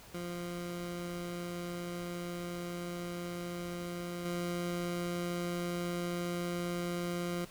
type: tone with level steps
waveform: 20% pulse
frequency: 174.61 Hz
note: F3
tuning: in tune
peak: -33 / -29 dBFS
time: 0.14-7.45 s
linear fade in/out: 5 ms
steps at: 4.25 s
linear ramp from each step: 5 ms
effects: pink hiss -54 dBFS RMS until 7.5 s